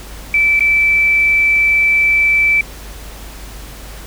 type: tone with dropouts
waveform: sine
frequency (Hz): 2321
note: D7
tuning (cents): -21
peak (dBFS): -9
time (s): 0.34-2.61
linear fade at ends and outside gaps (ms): 2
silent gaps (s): 0.594-0.606
effects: added 50 Hz sine -31 dBFS peak until 4.06 s + pink hiss -35 dBFS RMS until 4.06 s